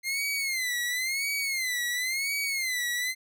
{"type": "tone with vibrato", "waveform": "sawtooth", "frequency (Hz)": 2093, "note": "C7", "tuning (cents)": 0, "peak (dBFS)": -24, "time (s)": [0.03, 3.15], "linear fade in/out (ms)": 50, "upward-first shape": "sine", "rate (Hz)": 0.96, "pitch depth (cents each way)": 140, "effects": []}